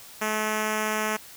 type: tone with notch filter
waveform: 5% pulse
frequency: 215.4 Hz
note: A3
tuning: 37 cents flat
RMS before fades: -27 dBFS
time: 0.21-1.17 s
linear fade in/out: 10 ms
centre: 4000 Hz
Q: 1.6
effects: white hiss -46 dBFS RMS until 1.36 s